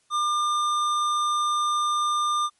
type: tone with hard clipping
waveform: sine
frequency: 1200 Hz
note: D6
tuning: 37 cents sharp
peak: -23 dBFS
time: 0.1-2.5 s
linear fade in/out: 50 ms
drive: 13 dB
effects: white hiss -66 dBFS RMS until 2.59 s + MP3 48 kbps